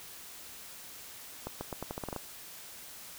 accelerating click train, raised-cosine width 1 ms, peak -22 dBFS, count 10, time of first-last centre 1.47-2.163 s, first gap 140 ms, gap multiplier 0.84, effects white hiss -48 dBFS RMS until 3.18 s

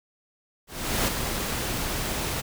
pink noise with ADSR envelope, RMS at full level -23 dBFS, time 0.67-2.42 s, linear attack 410 ms, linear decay 6 ms, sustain -6 dB, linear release 23 ms, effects none

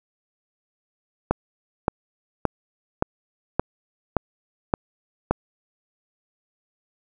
click train, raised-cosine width 1 ms, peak -4 dBFS, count 8, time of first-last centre 1.31-5.31 s, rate 1.75 Hz, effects none

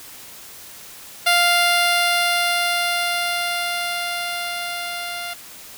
10% pulse tone with level ramp, 698.5 Hz, F5, in tune, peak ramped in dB -5 to -19 dBFS, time 1.26-5.34 s, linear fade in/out 10 ms, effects white hiss -40 dBFS RMS until 5.77 s

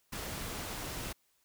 pink noise, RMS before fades -40 dBFS, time 0.12-1.13 s, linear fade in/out 10 ms, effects white hiss -73 dBFS RMS until 1.44 s

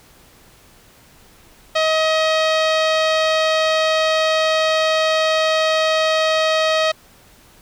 sawtooth tone with low-pass filter, 633 Hz, D#5, 30 cents sharp, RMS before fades -17 dBFS, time 1.75-6.92 s, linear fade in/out 10 ms, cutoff 4200 Hz, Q 1.7, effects pink hiss -49 dBFS RMS until 7.61 s

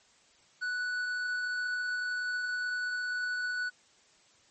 triangle tone with tanh clipping, 1481 Hz, F#6, 1 cent sharp, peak -32 dBFS, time 0.61-3.7 s, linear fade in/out 20 ms, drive 12 dB, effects white hiss -63 dBFS RMS until 4.5 s + MP3 32 kbps

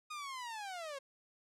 sawtooth linear sweep, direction down, 1244.5 to 530 Hz, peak -38 dBFS, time 0.1-0.99 s, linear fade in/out 10 ms, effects low-pass 9000 Hz 12 dB/octave

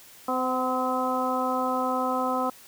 harmonic tone with a mistuned harmonic, 256.9 Hz, C4, 32 cents flat, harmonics 1 / 2 / 3 / 4 / 5, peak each -30 / -30 / -30 / -30 / -30 dBFS, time 0.28-2.5 s, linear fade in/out 5 ms, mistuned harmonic 3, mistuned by -26 cents, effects white hiss -50 dBFS RMS until 2.67 s

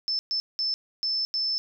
sine tone bursts at uneven times, 5274 Hz, E8, in tune, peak -24 dBFS, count 5, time 0.08-0.19 / 0.31-0.4 / 0.59-0.74 / 1.03-1.25 / 1.34-1.58 s, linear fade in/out 0 ms, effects none

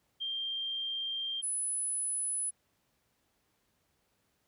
sine tone pair in turn, 3179 / 10093 Hz, G7 / D#9, +24 / +24 cents, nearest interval octave + minor sixth, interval 2000 cents, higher second, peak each -33 / -31 dBFS, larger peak second, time 0.2-1.42 / 1.42-2.51 s, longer first, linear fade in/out 20 ms, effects pink hiss -75 dBFS RMS until 4.47 s + high-pass 60 Hz 12 dB/octave

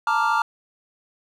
triangle chord, Bb major seventh, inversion third, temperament equal, 880 / 932.3 / 1174.7 / 1396.9 Hz, A5 / Bb5 / D6 / F6, 0 / 0 / 0 / 0 cents, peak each -22 dBFS, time 0.07-0.42 s, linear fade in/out 2 ms, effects none

